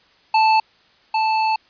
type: tone pair in turn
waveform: square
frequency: 879 / 879 Hz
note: A5 / A5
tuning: -2 / -2 cents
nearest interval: unison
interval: 0 cents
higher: neither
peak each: -13 / -17 dBFS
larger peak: first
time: 0.34-0.6 / 1.14-1.56 s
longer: second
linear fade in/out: 5 ms
effects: white hiss -55 dBFS RMS until 1.69 s + resampled to 11025 Hz